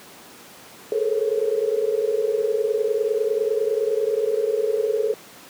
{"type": "tone cluster", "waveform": "sine", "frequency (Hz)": [420.6, 440.2, 470.3, 543], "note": ["G#4", "A4", "A#4", "C#5"], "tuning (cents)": [22, 1, 15, -36], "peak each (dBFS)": [-24, -22, -27, -29], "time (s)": [0.92, 5.14], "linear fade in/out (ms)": 2, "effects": ["pink hiss -44 dBFS RMS until 5.49 s", "high-pass 200 Hz 12 dB/octave"]}